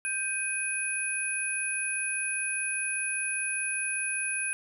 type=tone cluster; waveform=sine; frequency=1568 / 2505 / 10160 Hz; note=G6 / D#7 / D#9; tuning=0 / +11 / +35 cents; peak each=-35 / -33 / -31 dBFS; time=0.05-4.53 s; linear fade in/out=0 ms; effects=none